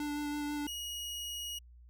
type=tone with vibrato; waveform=square; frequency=293.7 Hz; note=D4; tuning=in tune; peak=-35 dBFS; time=0-0.67 s; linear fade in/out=2 ms; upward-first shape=sine; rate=6.1 Hz; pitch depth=12 cents each way
type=tone; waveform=sawtooth; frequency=2892 Hz; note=F#7; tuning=40 cents flat; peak=-35 dBFS; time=0.67-1.59 s; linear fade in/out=10 ms
effects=added 60 Hz sine -53 dBFS peak until 1.89 s